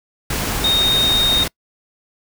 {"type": "tone in noise", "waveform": "sine", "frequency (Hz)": 3708, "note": "A#7", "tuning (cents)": -10, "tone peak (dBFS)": -13, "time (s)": [0.64, 1.44], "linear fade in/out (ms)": 5, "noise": "pink", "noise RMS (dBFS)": -22, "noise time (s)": [0.3, 1.48], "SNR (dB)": 6, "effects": ["noise-tail reverb RT60 0.1 s tail -26 dB re dry"]}